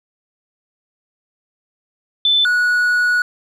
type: tone pair in turn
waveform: sine / triangle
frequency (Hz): 3520 / 1463.8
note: A7 / F#6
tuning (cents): 0 / -19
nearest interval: octave + minor third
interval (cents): 1519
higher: first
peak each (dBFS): -11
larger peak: neither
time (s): 2.25-2.45 / 2.45-3.22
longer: second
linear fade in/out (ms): 2
effects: none